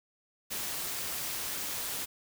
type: noise with amplitude modulation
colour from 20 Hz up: white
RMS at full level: -34 dBFS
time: 0.5-2.06 s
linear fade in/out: 20 ms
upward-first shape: sine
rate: 211 Hz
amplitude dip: 40%
effects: none